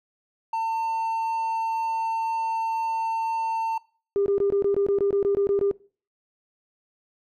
triangle tone, 901 Hz, A5, 41 cents sharp, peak -21 dBFS, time 0.53-3.78 s, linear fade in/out 5 ms
sine tone bursts, 400 Hz, G4, 35 cents sharp, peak -18 dBFS, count 13, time 4.16-5.712 s, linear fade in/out 0 ms, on 100 ms, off 21 ms
effects noise-tail reverb RT60 0.4 s tail -22 dB re dry + tanh soft clip ceiling -15 dBFS

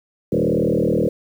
sine tone with frequency modulation, 333.3 Hz, E4, 19 cents sharp, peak -15 dBFS, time 0.32-1.09 s, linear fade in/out 5 ms, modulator 39.4 Hz, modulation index 5.1, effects 8-bit

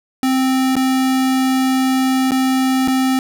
square tone with dropouts, 261.6 Hz, C4, in tune, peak -14 dBFS, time 0.23-3.19 s, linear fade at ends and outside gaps 1 ms, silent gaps 0.755-0.765 / 2.309-2.318 / 2.876-2.882 s, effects none

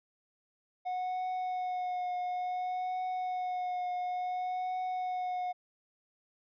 triangle tone with vibrato, 730 Hz, F#5, 24 cents flat, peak -30 dBFS, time 0.85-5.53 s, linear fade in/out 20 ms, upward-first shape triangle, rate 0.57 Hz, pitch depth 23 cents each way, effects resampled to 11025 Hz

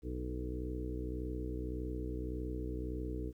harmonic tone with a mistuned harmonic, 61.74 Hz, B1, in tune, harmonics 1 / 2 / 3 / 4 / 5 / 6 / 7 / 8, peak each -39 / -46 / -51 / -50 / -43 / -49 / -46 / -56 dBFS, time 0.02-3.33 s, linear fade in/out 50 ms, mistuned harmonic 7, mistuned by +33 cents, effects 12-bit

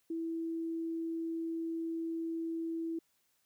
sine tone, 329 Hz, E4, 3 cents flat, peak -34 dBFS, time 0.1-2.99 s, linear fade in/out 5 ms, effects white hiss -75 dBFS RMS until 3.45 s

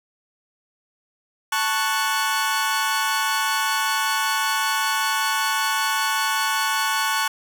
sawtooth chord, F# minor, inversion first, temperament equal, 880 / 1108.7 / 1480 Hz, A5 / C#6 / F#6, 0 / 0 / 0 cents, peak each -21 dBFS, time 1.52-7.28 s, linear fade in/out 5 ms, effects none

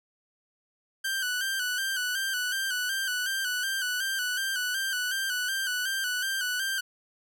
sawtooth tone with vibrato, 1529 Hz, G6, 44 cents flat, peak -24 dBFS, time 1.04-6.81 s, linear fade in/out 10 ms, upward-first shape square, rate 2.7 Hz, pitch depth 54 cents each way, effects 11-bit

